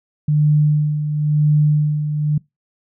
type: tone with tremolo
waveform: sine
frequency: 150 Hz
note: D3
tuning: 37 cents sharp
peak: -10 dBFS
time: 0.28-2.38 s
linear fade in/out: 5 ms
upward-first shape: sine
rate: 0.97 Hz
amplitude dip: 60%
effects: noise-tail reverb RT60 0.2 s tail -24 dB re dry